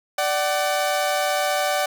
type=tone pair together; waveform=sawtooth; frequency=588.8 / 755 Hz; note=D5 / F#5; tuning=+4 / +35 cents; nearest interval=major third; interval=431 cents; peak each=-19 dBFS; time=0.18-1.86 s; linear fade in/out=5 ms; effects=none